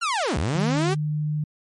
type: linear two-way sweep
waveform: sawtooth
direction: down then up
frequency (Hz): 1436 to 61.74 to 398.7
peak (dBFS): -18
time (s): 0.01-0.95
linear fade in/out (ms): 20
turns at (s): 0.38
type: tone with pitch glide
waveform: sine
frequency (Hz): 154.4 to 151.14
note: D#3 to D#3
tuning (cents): -13 to -50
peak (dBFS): -22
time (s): 0.55-1.44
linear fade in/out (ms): 5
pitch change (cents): -37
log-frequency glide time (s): 0.67-0.96
effects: low-pass 9000 Hz 12 dB/octave + MP3 48 kbps